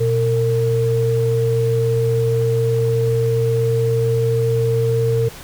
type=tone pair together; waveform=sine; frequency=120.5 / 455.9 Hz; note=B2 / A#4; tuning=-42 / -39 cents; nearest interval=octave + major seventh; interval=2303 cents; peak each=-17 dBFS; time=0-5.29 s; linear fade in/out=10 ms; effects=pink hiss -37 dBFS RMS until 5.43 s